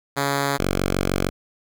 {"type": "tone pair in turn", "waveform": "5% pulse", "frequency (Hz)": [140.2, 46.58], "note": ["C#3", "F#1"], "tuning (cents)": [20, 12], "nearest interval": "octave + perfect fifth", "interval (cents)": 1908, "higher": "first", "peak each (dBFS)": -9, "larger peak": "neither", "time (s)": [[0.16, 0.58], [0.58, 1.3]], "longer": "second", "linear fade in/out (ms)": 20, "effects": []}